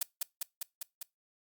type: noise with echo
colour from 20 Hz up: blue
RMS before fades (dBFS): -30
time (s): 0.01-0.03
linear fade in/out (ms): 5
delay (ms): 200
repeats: 5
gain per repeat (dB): -2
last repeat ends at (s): 1.03
effects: noise-tail reverb RT60 0.2 s tail -22 dB re dry + Opus 48 kbps